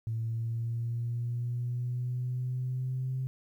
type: linear sweep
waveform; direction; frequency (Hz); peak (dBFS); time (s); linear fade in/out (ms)
sine; up; 112.6 to 130.81; -29; 0.07-3.27; 0
effects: tanh soft clip ceiling -25 dBFS + 11-bit